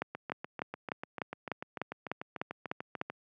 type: two click trains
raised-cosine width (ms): 0.5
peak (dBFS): -17 / -23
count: 11 / 21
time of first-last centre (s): 0.02-3.014 / 0.15-3.1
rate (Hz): 3.34 / 6.78
effects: high-pass 150 Hz 12 dB/octave